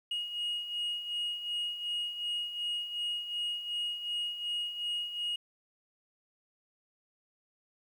sine beating tone pair, 2877 / 2879.7 Hz, F#7 / F#7, -49 / -48 cents, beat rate 2.7 Hz, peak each -38 / -32 dBFS, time 0.11-5.36 s, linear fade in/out 5 ms, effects tanh soft clip ceiling -29 dBFS + 10-bit

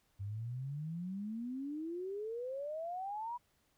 sine exponential sweep, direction up, 96.2 to 987.8 Hz, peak -38 dBFS, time 0.19-3.38 s, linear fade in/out 20 ms, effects pink hiss -75 dBFS RMS until 3.77 s

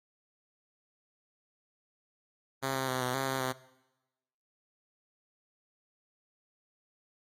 5% pulse tone with pitch steps, 134.2 / 132.3 / 128.7 / 125.9 / 134.1 / 132.6 / 129.5 Hz, C3 / C3 / C3 / B2 / C3 / C3 / C3, +44 / +20 / -28 / +34 / +43 / +23 / -17 cents, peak -19 dBFS, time 2.62-3.53 s, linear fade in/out 20 ms, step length 130 ms, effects noise-tail reverb RT60 1.0 s tail -20 dB re dry + MP3 64 kbps

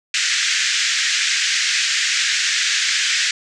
pink band-pass noise, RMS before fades -19 dBFS, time 0.14-3.31 s, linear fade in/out 2 ms, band 1600 to 7400 Hz, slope 48 dB/octave, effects none

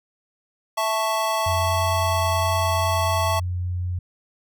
square chord, A major, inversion second, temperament equal, 659.3 / 880 / 1108.7 Hz, E5 / A5 / C#6, 0 / 0 / 0 cents, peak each -26 dBFS, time 0.77-3.4 s, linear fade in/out 10 ms
sine tone with pitch glide, 90.1 to 89.48 Hz, F#2 to F2, -45 to +43 cents, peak -23 dBFS, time 1.46-3.99 s, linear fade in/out 5 ms, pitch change -12 cents, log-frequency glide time 1.65-3.29 s
effects none

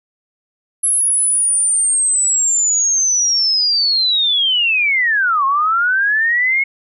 sine linear two-way sweep, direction down then up, 10900 to 1065 to 2190 Hz, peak -12 dBFS, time 0.83-6.64 s, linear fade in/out 10 ms, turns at 5.45 s, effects none

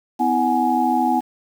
sine tone cluster, 251.3 / 324.5 / 743 / 836 Hz, B3 / E4 / F#5 / G#5, +30 / -27 / +7 / +11 cents, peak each -21 / -24 / -22 / -19 dBFS, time 0.19-1.21 s, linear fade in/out 20 ms, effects 7-bit

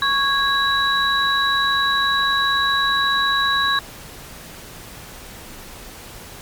sine tone cluster, 1106 / 1648 / 3909 Hz, C#6 / G#6 / B7, -4 / -14 / -19 cents, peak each -20 dBFS, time 0.02-3.79 s, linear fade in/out 2 ms, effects pink hiss -38 dBFS RMS until 6.41 s + MP3 96 kbps

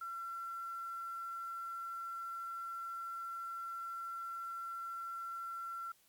sine tone with quantisation, 1357 Hz, E6, 50 cents sharp, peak -40 dBFS, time 0.01-5.92 s, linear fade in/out 5 ms, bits 10, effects white hiss -69 dBFS RMS until 6.08 s + MP3 96 kbps

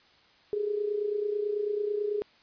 sine tone with amplitude modulation, 415.3 Hz, G#4, in tune, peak -24 dBFS, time 0.53-2.22 s, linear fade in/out 0 ms, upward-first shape sine, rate 29.1 Hz, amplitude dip 65%, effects white hiss -60 dBFS RMS until 2.42 s + resampled to 11025 Hz

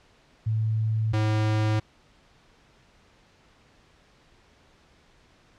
sine / square tone pair in turn, 110 / 107.92 Hz, A2 / A2, 0 / -33 cents, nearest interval unison, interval 33 cents, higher first, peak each -22 dBFS, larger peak neither, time 0.46-1.13 / 1.13-1.8 s, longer neither, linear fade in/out 10 ms, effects pink hiss -59 dBFS RMS until 5.58 s + low-pass 5000 Hz 12 dB/octave

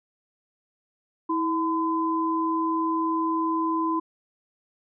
sine tone pair together, 324.3 / 1016 Hz, E4 / B5, -28 / +49 cents, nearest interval octave + minor sixth, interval 1977 cents, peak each -25 dBFS, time 1.29-4 s, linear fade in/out 10 ms, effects none

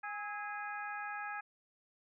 harmonic tone with a mistuned harmonic, 412.5 Hz, G#4, 12 cents flat, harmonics 2 / 3 / 4 / 5 / 6, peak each -43 / -45 / -43 / -53 / -50 dBFS, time 0.03-1.41 s, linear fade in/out 10 ms, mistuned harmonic 3, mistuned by +63 cents, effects none

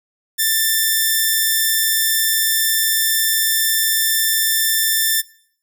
5% pulse tone, 1778 Hz, A6, 18 cents sharp, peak -4 dBFS, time 0.38-5.22 s, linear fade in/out 20 ms, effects noise-tail reverb RT60 0.6 s tail -21 dB re dry

